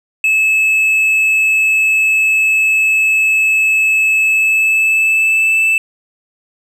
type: tone with pitch glide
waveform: triangle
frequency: 2600 to 2638 Hz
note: E7 to E7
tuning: -24 to +1 cents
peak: -8 dBFS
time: 0.24-5.78 s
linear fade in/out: 2 ms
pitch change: +25 cents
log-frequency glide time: 4.2-5.65 s
effects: none

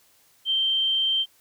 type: tone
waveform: sine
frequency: 3136 Hz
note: G7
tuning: in tune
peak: -20 dBFS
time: 0.45-1.26 s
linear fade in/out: 50 ms
effects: white hiss -60 dBFS RMS until 1.4 s

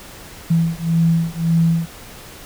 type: beating tone pair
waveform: sine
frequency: 164.81 / 166.61 Hz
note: E3 / E3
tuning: 0 / +19 cents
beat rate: 1.8 Hz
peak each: -17 dBFS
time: 0.5-1.86 s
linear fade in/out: 10 ms
effects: pink hiss -38 dBFS RMS until 2.45 s

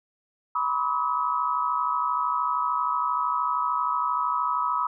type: tone cluster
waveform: sine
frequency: 979 / 1032 / 1140 / 1277 Hz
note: B5 / C6 / C#6 / D#6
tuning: -15 / -24 / +48 / +45 cents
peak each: -27 / -33 / -31 / -26 dBFS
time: 0.55-4.87 s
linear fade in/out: 5 ms
effects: none

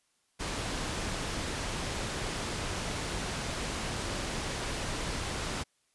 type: low-pass noise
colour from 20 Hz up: pink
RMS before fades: -35 dBFS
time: 0.39-5.64 s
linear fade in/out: 20 ms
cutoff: 8700 Hz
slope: 12 dB/octave
effects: white hiss -73 dBFS RMS until 5.94 s + resampled to 24000 Hz

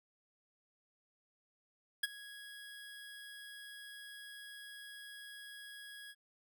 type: tone with ADSR envelope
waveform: 25% pulse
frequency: 1661.2 Hz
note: G#6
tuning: in tune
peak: -25 dBFS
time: 2.03-6.15 s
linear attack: 7 ms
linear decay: 25 ms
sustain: -20 dB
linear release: 48 ms
effects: none

